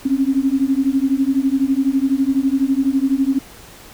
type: beating tone pair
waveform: sine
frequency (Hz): 264.3 / 276.3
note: C4 / C#4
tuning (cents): +18 / -6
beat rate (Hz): 12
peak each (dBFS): -17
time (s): 0.05-3.39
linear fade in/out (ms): 10
effects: pink hiss -41 dBFS RMS until 3.93 s